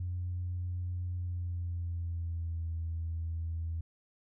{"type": "tone with pitch glide", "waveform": "sine", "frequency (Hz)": [89.2, 82.27], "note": ["F2", "E2"], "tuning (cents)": [37, -3], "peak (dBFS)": -32, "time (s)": [0, 3.81], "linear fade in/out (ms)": 5, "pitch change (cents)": -140, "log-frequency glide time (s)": [1.14, 2.7], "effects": ["tanh soft clip ceiling -28 dBFS"]}